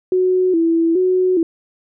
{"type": "tone with vibrato", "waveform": "sine", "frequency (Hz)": 349.2, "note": "F4", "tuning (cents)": 0, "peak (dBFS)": -12, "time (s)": [0.12, 1.43], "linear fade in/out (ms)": 2, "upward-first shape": "square", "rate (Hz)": 1.2, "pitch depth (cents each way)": 94, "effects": []}